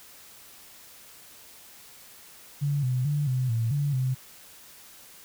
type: tone with pitch steps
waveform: sine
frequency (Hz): 143.4 / 126.9 / 146.7 / 128.1 / 114.3 / 143.8 / 129.5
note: D3 / B2 / D3 / C3 / A#2 / D3 / C3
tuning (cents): -41 / +47 / -2 / -36 / -34 / -36 / -17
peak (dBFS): -23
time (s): 2.61-4.15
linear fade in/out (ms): 20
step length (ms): 220
effects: white hiss -50 dBFS RMS until 5.24 s